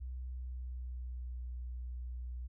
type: tone with pitch glide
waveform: sine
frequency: 63.1 to 61.3 Hz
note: B1 to B1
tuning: +38 to -12 cents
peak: -39 dBFS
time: 0-2.48 s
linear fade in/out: 20 ms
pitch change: -50 cents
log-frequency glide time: 0.17-1.41 s
effects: none